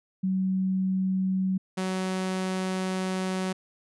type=tone pair in turn; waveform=sine / sawtooth; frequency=188.6 / 187.08 Hz; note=F#3 / F#3; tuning=+33 / +19 cents; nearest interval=unison; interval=14 cents; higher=first; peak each=-23 dBFS; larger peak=neither; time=0.23-1.58 / 1.77-3.53 s; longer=second; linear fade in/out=10 ms; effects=resampled to 24000 Hz